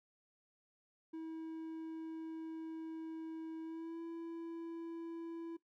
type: tone with pitch glide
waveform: triangle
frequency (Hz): 322.3 to 332.7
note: E4 to E4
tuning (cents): -39 to +16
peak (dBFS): -40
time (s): 1.13-5.57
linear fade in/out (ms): 10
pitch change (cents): +55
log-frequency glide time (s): 3.62-4.01
effects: noise-tail reverb RT60 0.1 s tail -17 dB re dry